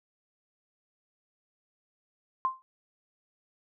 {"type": "tone with exponential decay", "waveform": "sine", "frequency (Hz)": 1046.5, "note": "C6", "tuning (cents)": 0, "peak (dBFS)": -21, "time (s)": [2.45, 2.62], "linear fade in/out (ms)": 0, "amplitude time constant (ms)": 35, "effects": []}